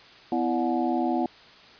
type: tone cluster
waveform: sine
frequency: 251.6 / 331.6 / 587 / 728 / 851 Hz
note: B3 / E4 / D5 / F#5 / G#5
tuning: +32 / +10 / -1 / -28 / +42 cents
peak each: -27 / -27 / -35 / -28 / -35 dBFS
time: 0.32-1.26 s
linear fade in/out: 2 ms
effects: white hiss -50 dBFS RMS until 1.79 s + resampled to 11025 Hz